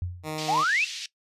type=tone with exponential decay; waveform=sine; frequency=89 Hz; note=F2; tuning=33 cents sharp; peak=-25 dBFS; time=0.02-0.41 s; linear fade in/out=0 ms; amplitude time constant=83 ms
type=tone; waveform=10% pulse; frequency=155.3 Hz; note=D#3; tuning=3 cents flat; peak=-22 dBFS; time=0.23-0.65 s; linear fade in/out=50 ms
type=band-pass noise; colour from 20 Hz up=white; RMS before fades=-36 dBFS; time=0.38-1.06 s; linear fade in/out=2 ms; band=2400 to 5500 Hz; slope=24 dB/octave
type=exponential sweep; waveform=sine; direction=up; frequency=717 to 2794 Hz; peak=-21 dBFS; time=0.48-0.85 s; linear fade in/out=10 ms
effects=noise-tail reverb RT60 0.1 s tail -19 dB re dry + resampled to 32000 Hz